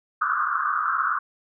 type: band-pass noise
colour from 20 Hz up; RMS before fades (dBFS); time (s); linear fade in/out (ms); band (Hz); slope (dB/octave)
pink; -24; 0.21-1.19; 10; 1100 to 1500; 96
effects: none